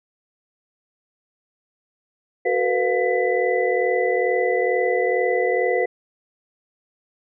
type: tone cluster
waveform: sine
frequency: 373 / 455 / 497.3 / 707 / 1997 Hz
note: F#4 / A#4 / B4 / F5 / B6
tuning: +14 / -42 / +12 / +21 / +19 cents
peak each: -24 / -25 / -21 / -26 / -26 dBFS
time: 2.45-5.86 s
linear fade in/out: 10 ms
effects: none